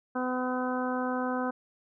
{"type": "harmonic tone", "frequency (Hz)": 253, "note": "B3", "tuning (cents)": 42, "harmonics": [1, 2, 3, 4, 5, 6], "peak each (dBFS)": [-31, -34, -36, -37, -38, -39], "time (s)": [0.15, 1.51], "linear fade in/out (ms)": 10, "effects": []}